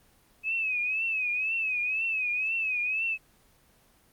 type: tone with vibrato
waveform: sine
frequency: 2560 Hz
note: D#7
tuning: 49 cents sharp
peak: -26 dBFS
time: 0.43-3.18 s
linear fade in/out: 50 ms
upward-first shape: triangle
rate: 2 Hz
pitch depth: 110 cents each way
effects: pink hiss -62 dBFS RMS until 4.12 s + Opus 24 kbps